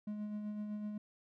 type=tone with tremolo; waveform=triangle; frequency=209.9 Hz; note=G#3; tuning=19 cents sharp; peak=-35 dBFS; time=0.07-0.98 s; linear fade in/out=5 ms; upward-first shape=sine; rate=7.9 Hz; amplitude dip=35%; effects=none